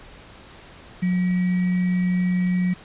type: tone with sample-and-hold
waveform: sine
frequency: 181.1 Hz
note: F#3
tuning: 37 cents flat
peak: -18 dBFS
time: 1.02-2.74 s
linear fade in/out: 10 ms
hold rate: 2100 Hz
effects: pink hiss -45 dBFS RMS until 2.84 s + resampled to 8000 Hz